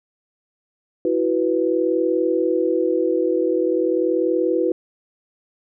sine chord, E suspended second, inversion none, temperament equal, 329.6 / 370 / 493.9 Hz, E4 / F#4 / B4, 0 / 0 / 0 cents, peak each -21 dBFS, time 1.05-4.72 s, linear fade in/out 2 ms, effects none

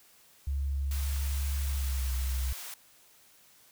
sine tone with pitch glide, 69.3 to 64.66 Hz, C#2 to C2, 0 to -20 cents, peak -28 dBFS, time 0.47-2.53 s, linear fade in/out 5 ms, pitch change -120 cents, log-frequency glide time 1.69-2.03 s
white high-pass noise, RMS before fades -42 dBFS, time 0.91-2.74 s, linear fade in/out 2 ms, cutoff 700 Hz, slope 12 dB/octave
effects white hiss -60 dBFS RMS until 3.71 s

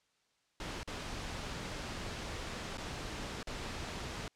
pink noise with dropouts, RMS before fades -41 dBFS, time 0.6-4.28 s, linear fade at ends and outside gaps 2 ms, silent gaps 0.832-0.875 / 2.773-2.78 / 3.43-3.471 s, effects white hiss -75 dBFS RMS until 4.35 s + low-pass 6000 Hz 12 dB/octave

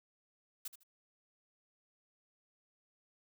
blue noise with echo, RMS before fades -42 dBFS, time 0.65-0.68 s, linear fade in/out 5 ms, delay 77 ms, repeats 2, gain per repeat -12 dB, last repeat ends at 0.834 s, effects none

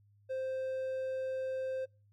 triangle tone, 523.3 Hz, C5, in tune, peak -32 dBFS, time 0.29-1.86 s, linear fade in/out 20 ms, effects noise-tail reverb RT60 0.3 s tail -25 dB re dry + added 102 Hz sine -63 dBFS peak until 2.12 s

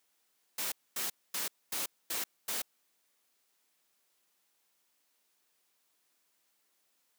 white noise bursts, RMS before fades -35 dBFS, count 6, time 0.58-2.62 s, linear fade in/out 5 ms, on 140 ms, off 240 ms, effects white hiss -75 dBFS RMS until 7.18 s + high-pass 200 Hz 12 dB/octave

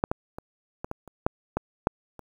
clicks, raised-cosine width 1 ms, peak -8 / -11 / -22 / -18 / -18 / -30 / -7 / -11 / -6 / -27 dBFS, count 10, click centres 0.039 / 0.115 / 0.385 / 0.845 / 0.914 / 1.077 / 1.265 / 1.57 / 1.871 / 2.193 s, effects 8-bit

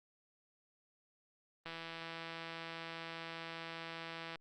click train, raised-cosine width 0.3 ms, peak -29 dBFS, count 446, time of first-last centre 1.66-4.357 s, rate 165 Hz, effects Opus 32 kbps

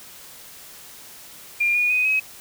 sine tone with pitch steps, 2400 / 2448 / 2496 / 2546 Hz, D7 / D#7 / D#7 / D#7, +37 / -29 / +5 / +39 cents, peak -17 dBFS, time 1.6-2.2 s, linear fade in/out 10 ms, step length 150 ms, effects white hiss -43 dBFS RMS until 2.4 s

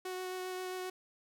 sawtooth tone with vibrato, 369.1 Hz, F#4, 4 cents flat, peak -34 dBFS, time 0.05-0.9 s, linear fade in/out 5 ms, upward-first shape sine, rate 7.5 Hz, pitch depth 10 cents each way, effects none

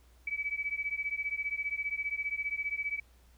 sine beating tone pair, 2283 / 2298 Hz, D7 / D7, -50 / -38 cents, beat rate 15 Hz, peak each -35 / -35 dBFS, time 0.27-3 s, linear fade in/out 5 ms, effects added 60 Hz sine -58 dBFS peak until 3.37 s + pink hiss -67 dBFS RMS until 3.37 s

